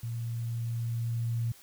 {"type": "tone with level ramp", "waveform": "sine", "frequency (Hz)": 116.54, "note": "A#2", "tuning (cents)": 0, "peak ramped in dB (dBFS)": [-32, -27], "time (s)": [0.03, 1.52], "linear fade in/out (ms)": 5, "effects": ["white hiss -55 dBFS RMS until 1.62 s"]}